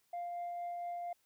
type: tone with tremolo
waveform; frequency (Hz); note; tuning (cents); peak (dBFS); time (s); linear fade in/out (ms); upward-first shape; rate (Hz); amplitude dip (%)
sine; 698.5; F5; 0; -35; 0.13-1.13; 5; triangle; 4.3; 25
effects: tanh soft clip ceiling -36 dBFS + white hiss -75 dBFS RMS until 1.25 s

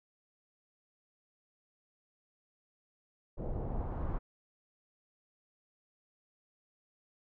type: noise with low-pass filter sweep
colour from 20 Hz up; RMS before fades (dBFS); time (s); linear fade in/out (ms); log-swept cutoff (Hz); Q
brown; -36; 3.37-4.19; 20; 590 to 1200; 1.8
effects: none

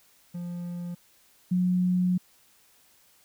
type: tone pair in turn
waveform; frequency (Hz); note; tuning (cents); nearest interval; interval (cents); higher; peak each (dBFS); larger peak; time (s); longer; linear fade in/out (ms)
triangle / sine; 174.61 / 181.02; F3 / F#3; 0 / -38; minor second; 62; second; -30 / -21; second; 0.34-0.95 / 1.51-2.18; second; 10
effects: white hiss -61 dBFS RMS until 3.24 s

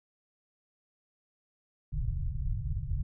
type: low-pass noise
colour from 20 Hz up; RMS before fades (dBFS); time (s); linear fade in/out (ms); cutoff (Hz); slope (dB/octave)
pink; -32; 1.92-3.03; 5; 150; 96
effects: none

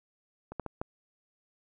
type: clicks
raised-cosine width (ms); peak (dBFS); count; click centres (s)
1; -27 / -19 / -22 / -19; 4; 0.52 / 0.597 / 0.663 / 0.815
effects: none

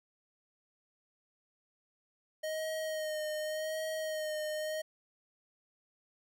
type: tone with vibrato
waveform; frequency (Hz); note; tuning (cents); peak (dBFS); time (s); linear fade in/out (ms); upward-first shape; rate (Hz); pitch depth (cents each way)
square; 622.3; D#5; 0; -35; 2.43-4.82; 10; sine; 0.87; 28
effects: none

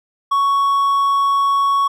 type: tone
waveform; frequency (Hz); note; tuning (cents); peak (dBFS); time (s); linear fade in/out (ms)
triangle; 1113; C#6; +7; -11; 0.31-1.88; 10
effects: none

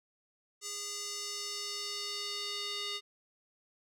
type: tone with band-pass filter sweep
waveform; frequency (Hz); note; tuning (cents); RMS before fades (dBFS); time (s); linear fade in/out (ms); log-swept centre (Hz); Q
square; 408.8; G#4; -27; -39; 0.61-3.01; 50; 6700 to 3800; 2.4
effects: none

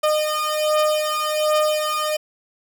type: beating tone pair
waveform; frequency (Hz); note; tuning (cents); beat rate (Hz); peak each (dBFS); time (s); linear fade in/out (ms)
30% pulse; 610 / 611.3; D#5 / D#5; -34 / -31; 1.3; -19 / -18; 0.03-2.17; 10
effects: none

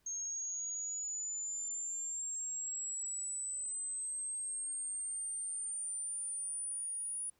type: linear sweep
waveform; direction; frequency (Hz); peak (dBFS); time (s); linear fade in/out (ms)
sine; up; 6450 to 9730; -37; 0.06-7.3; 5
effects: pink hiss -75 dBFS RMS until 7.39 s

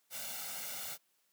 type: noise with comb filter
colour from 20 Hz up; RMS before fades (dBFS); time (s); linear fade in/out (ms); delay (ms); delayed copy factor
white; -42; 0.1-0.98; 50; 1.4; +0.75
effects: white hiss -75 dBFS RMS until 1.32 s + high-pass 150 Hz 12 dB/octave

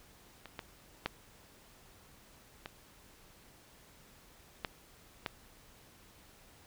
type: clicks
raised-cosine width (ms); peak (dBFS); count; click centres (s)
0.3; -30 / -24 / -16 / -25 / -18 / -18; 6; 0.457 / 0.592 / 1.06 / 2.659 / 4.648 / 5.262
effects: pink hiss -60 dBFS RMS until 6.66 s

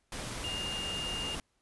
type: tone in noise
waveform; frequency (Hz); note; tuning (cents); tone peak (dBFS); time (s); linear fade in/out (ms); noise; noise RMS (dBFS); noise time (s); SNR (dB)
sine; 2823; F7; +18; -35; 0.44-1.35; 2; pink; -39; 0.12-1.4; +1
effects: pink hiss -75 dBFS RMS until 1.61 s + resampled to 24000 Hz

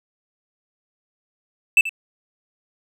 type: tone with echo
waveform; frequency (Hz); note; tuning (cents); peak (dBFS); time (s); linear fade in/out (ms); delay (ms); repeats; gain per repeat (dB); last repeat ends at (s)
triangle; 2643; E7; +4; -8; 1.77-1.81; 2; 83; 1; -14; 1.893
effects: none

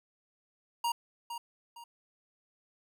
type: tone with echo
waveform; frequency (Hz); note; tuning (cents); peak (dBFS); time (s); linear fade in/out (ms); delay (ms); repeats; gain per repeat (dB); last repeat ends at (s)
square; 942; A#5; +18; -29; 0.84-0.92; 5; 460; 2; -9; 1.84
effects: none

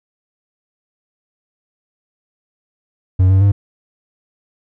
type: tone with pitch steps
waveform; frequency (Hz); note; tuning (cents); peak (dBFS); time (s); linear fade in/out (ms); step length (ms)
triangle; 92.9 / 95.6 / 100.1; F#2 / G2 / G2; +7 / -43 / +37; -6; 3.19-3.52; 10; 110
effects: none

